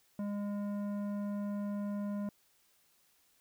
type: tone with tanh clipping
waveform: sine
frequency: 204 Hz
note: G#3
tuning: 31 cents flat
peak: -36 dBFS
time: 0.19-2.29 s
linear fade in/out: 2 ms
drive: 12 dB
effects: white hiss -70 dBFS RMS until 3.4 s